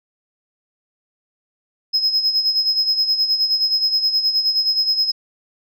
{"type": "tone with tremolo", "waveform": "sine", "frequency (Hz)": 5120, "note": "D#8", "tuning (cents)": 49, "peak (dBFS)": -11, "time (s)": [1.93, 5.12], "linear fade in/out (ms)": 20, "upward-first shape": "sine", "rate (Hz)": 9.5, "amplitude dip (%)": 70, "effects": ["tanh soft clip ceiling -11 dBFS"]}